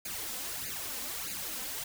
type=noise with flanger; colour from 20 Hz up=white; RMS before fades=-38 dBFS; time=0.05-1.84 s; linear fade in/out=5 ms; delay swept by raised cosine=0.44 to 3.94 ms; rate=1.6 Hz; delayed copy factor=+0.8; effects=none